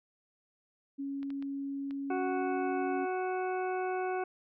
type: tone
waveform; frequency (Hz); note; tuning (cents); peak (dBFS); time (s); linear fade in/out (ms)
sine; 277.2; C#4; 0; -34; 0.98-3.06; 20
type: clicks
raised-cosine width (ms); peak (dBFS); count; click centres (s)
0.3; -35; 4; 1.23 / 1.304 / 1.425 / 1.909
type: harmonic tone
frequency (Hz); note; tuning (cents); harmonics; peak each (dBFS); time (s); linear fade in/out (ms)
370; F#4; 0; 1 / 2 / 3 / 4 / 6 / 7; -33 / -35 / -44 / -42 / -49 / -51; 2.1-4.24; 5
effects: none